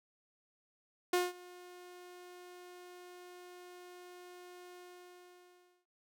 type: tone with ADSR envelope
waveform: sawtooth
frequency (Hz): 358.1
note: F4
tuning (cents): +43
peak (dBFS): -23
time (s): 1.13-5.86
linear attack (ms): 5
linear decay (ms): 190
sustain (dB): -24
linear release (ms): 1100
effects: none